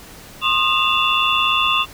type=tone cluster; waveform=sine; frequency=1065 / 1228 / 2684 / 2801 / 3480 Hz; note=C6 / D#6 / E7 / F7 / A7; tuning=+30 / -23 / +31 / +4 / -20 cents; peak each=-21 dBFS; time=0.41-1.86 s; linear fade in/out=50 ms; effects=pink hiss -40 dBFS RMS until 1.93 s